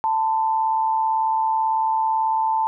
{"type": "tone pair together", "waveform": "sine", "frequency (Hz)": [885, 1023.1], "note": ["A5", "C6"], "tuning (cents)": [10, -39], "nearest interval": "minor third", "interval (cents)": 251, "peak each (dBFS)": [-18, -28], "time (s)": [0.04, 2.67], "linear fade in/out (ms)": 0, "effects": []}